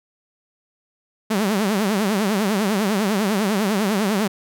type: tone with vibrato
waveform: sawtooth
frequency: 205 Hz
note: G#3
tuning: 22 cents flat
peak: -14 dBFS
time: 1.3-4.28 s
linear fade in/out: 10 ms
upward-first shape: triangle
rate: 10 Hz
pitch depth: 190 cents each way
effects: none